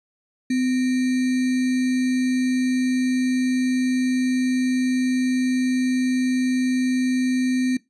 sine tone with sample-and-hold, 255 Hz, C4, 44 cents flat, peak -18 dBFS, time 0.5-7.77 s, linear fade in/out 5 ms, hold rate 2100 Hz, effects noise-tail reverb RT60 0.2 s tail -20 dB re dry + resampled to 22050 Hz

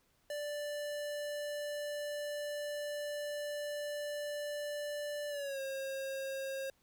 square tone with pitch glide, 587.3 to 538.6 Hz, D5 to C#5, 0 to -50 cents, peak -38 dBFS, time 0.3-6.7 s, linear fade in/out 2 ms, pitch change -150 cents, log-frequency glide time 5.29-5.6 s, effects pink hiss -73 dBFS RMS until 6.82 s

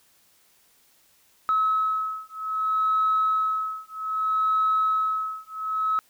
sine beating tone pair, 1288 / 1288.63 Hz, E6 / E6, -41 / -40 cents, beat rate 0.63 Hz, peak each -24 dBFS, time 1.49-5.99 s, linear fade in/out 0 ms, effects tanh soft clip ceiling -14 dBFS + white hiss -61 dBFS RMS until 6.09 s

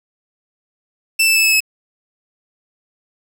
sawtooth tone with pitch steps, 2661 / 2641 / 2621 / 2602 / 2582 Hz, E7 / E7 / E7 / E7 / E7, +16 / +3 / -11 / -23 / -37 cents, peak -8 dBFS, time 1.19-1.605 s, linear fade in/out 10 ms, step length 83 ms, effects 7-bit

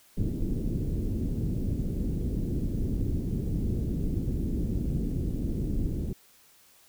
pink low-pass noise, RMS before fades -29 dBFS, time 0.17-6.13 s, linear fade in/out 5 ms, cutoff 330 Hz, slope 24 dB/octave, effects white hiss -59 dBFS RMS until 6.88 s

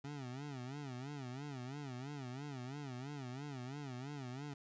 25% pulse tone with vibrato, 134.8 Hz, C#3, 48 cents flat, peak -40 dBFS, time 0.04-4.54 s, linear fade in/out 5 ms, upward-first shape sine, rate 3 Hz, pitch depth 160 cents each way, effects resampled to 16000 Hz + 13-bit

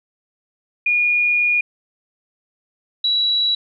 sine tone pair in turn, 2438 / 3912 Hz, D#7 / B7, -36 / -17 cents, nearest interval minor sixth, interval 819 cents, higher second, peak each -14 / -15 dBFS, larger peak first, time 0.86-1.61 / 3.04-3.55 s, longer first, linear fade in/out 5 ms, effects none

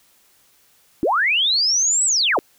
sine linear two-way sweep, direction up then down, 260.3 to 8040 to 260.3 Hz, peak -15 dBFS, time 1.03-2.39 s, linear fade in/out 0 ms, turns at 2.05 s, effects white hiss -57 dBFS RMS until 2.58 s

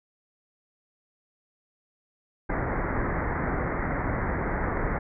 pink low-pass noise, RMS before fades -28 dBFS, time 2.49-4.99 s, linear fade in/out 10 ms, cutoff 2100 Hz, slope 96 dB/octave, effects none

